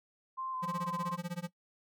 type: tone with vibrato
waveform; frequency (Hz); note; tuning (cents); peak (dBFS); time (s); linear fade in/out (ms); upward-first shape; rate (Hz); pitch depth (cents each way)
sine; 1040; C6; -11; -36; 0.37-1.17; 20; square; 3; 17
type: tone with tremolo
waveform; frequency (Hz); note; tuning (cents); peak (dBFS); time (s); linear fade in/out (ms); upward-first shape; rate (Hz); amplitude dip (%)
square; 174.61; F3; 0; -34; 0.62-1.49; 20; sine; 16; 100
effects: noise-tail reverb RT60 0.1 s tail -18 dB re dry